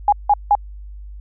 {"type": "tone bursts", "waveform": "sine", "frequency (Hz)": 823, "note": "G#5", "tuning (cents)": -16, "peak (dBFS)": -9, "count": 3, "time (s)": [0.08, 0.552], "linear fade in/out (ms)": 2, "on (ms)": 44, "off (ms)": 170, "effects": ["added 50 Hz sine -32 dBFS peak until 1.2 s"]}